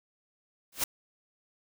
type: noise with exponential growth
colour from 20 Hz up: white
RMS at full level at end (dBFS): -23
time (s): 0.72-0.84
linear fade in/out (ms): 5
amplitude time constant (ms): 25
effects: none